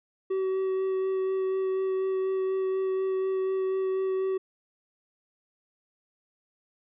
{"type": "tone with vibrato", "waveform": "triangle", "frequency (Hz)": 380, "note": "F#4", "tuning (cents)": 46, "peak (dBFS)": -23, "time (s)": [0.3, 4.38], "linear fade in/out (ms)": 10, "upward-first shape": "sine", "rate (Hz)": 4.1, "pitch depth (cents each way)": 10, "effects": ["resampled to 8000 Hz"]}